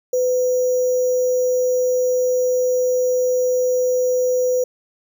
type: tone with sample-and-hold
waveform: sine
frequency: 503 Hz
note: B4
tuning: 32 cents sharp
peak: -15 dBFS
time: 0.13-4.64 s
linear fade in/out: 5 ms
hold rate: 6300 Hz
effects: none